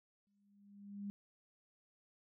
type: tone with exponential growth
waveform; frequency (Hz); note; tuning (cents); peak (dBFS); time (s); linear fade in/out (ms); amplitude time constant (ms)
sine; 201.7; G3; +50; -39; 0.27-1.1; 0; 180
effects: none